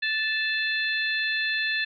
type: harmonic tone with a mistuned harmonic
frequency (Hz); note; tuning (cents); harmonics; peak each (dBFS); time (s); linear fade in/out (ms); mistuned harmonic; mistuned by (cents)
877; A5; -6; 2 / 3 / 4 / 5; -26 / -30 / -32 / -34; 0.02-1.85; 10; 5; -100
effects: none